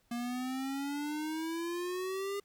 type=exponential sweep; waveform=square; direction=up; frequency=235.6 to 405.3 Hz; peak=-35 dBFS; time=0.11-2.4 s; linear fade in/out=5 ms; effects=pink hiss -72 dBFS RMS until 2.44 s